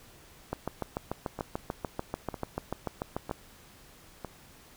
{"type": "two click trains", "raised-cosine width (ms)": 1, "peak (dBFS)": [-17, -22], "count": [20, 4], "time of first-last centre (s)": [[0.53, 3.312], [1.39, 4.247]], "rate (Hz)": [6.83, 1.05], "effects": ["pink hiss -55 dBFS RMS until 4.76 s"]}